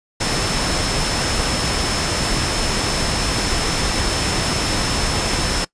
sine tone in noise, 5274 Hz, E8, in tune, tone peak -27 dBFS, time 0.2-5.65 s, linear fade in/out 10 ms, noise pink, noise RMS -20 dBFS, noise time 0.2-5.65 s, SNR -10 dB, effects noise-tail reverb RT60 0.1 s tail -21 dB re dry + resampled to 22050 Hz

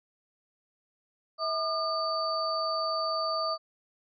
sine tone cluster, 645 / 1209 / 4576 Hz, E5 / D6 / D8, -38 / +50 / -46 cents, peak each -32 / -30 / -34 dBFS, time 1.38-3.58 s, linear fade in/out 50 ms, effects none

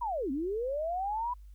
sine linear two-way sweep, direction down then up, 1000 to 253.8 to 1000 Hz, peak -30 dBFS, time 0.01-1.34 s, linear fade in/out 10 ms, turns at 0.31 s, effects added 50 Hz sine -47 dBFS peak until 1.54 s + white hiss -75 dBFS RMS until 1.54 s

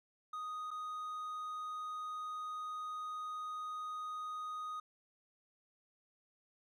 triangle tone with dropouts, 1244.5 Hz, D#6, in tune, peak -38 dBFS, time 0.33-4.8 s, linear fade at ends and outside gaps 5 ms, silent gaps 0.707-0.712 s, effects none

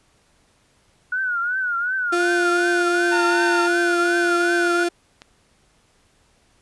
sine tone with vibrato, 1459 Hz, F#6, 25 cents flat, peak -20 dBFS, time 1.12-4.84 s, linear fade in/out 5 ms, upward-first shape triangle, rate 2.7 Hz, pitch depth 120 cents each way
35% pulse tone with pitch glide, 349.2 to 346.4 Hz, F4 to F4, 0 to -14 cents, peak -17 dBFS, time 2.12-4.89 s, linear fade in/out 10 ms, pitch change -14 cents, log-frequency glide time 2.88-3.33 s
harmonic tone, 908 Hz, A#5, 46 cents flat, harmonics 1 / 2 / 3 / 4 / 5 / 6 / 7, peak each -24 / -33 / -33 / -40 / -37 / -43 / -45 dBFS, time 3.11-3.68 s, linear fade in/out 20 ms
clicks, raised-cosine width 0.2 ms, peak -22 dBFS, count 3, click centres 3.321 / 4.248 / 5.219 s
effects pink hiss -60 dBFS RMS until 6.61 s + resampled to 24000 Hz

